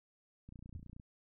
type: click train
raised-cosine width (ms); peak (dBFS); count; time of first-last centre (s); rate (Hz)
5; -39; 16; 0.49-0.998; 29.5
type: tone with exponential decay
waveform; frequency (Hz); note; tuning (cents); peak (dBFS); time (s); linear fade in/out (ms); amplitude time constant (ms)
sine; 85; F2; -46; -38; 0.75-0.87; 0; 26
effects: none